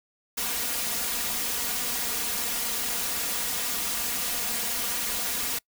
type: noise with comb filter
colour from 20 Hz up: white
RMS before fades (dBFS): -29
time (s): 0.37-5.59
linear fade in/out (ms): 10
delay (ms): 4.2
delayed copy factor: +0.8
effects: noise-tail reverb RT60 0.1 s tail -25 dB re dry